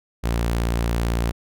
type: tone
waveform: sawtooth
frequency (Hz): 57.9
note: A#1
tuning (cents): -11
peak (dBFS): -16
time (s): 0.23-1.32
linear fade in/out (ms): 20
effects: none